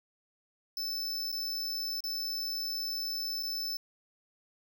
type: tone with dropouts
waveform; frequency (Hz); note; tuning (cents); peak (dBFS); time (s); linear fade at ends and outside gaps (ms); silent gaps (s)
square; 5274; E8; 0; -33; 0.77-3.77; 2; 1.318-1.325 / 2.005-2.039 / 3.427-3.432
effects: none